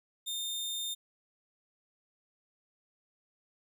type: tone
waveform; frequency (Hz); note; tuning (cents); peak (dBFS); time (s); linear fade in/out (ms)
sawtooth; 3632; A#7; -46; -31; 0.26-0.95; 20
effects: none